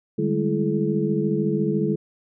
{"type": "tone cluster", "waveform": "sine", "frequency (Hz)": [151.2, 197.1, 211, 335, 427], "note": ["D#3", "G3", "G#3", "E4", "G#4"], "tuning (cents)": [-49, 10, 28, 28, 48], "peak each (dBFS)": -26, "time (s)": [0.18, 1.96], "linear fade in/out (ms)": 10, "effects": []}